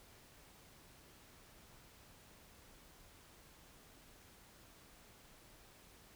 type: silence
effects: pink hiss -62 dBFS RMS until 6.15 s